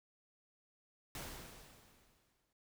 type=noise with exponential decay; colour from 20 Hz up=pink; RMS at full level=-44 dBFS; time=1.15-2.53 s; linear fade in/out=2 ms; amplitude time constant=300 ms; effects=none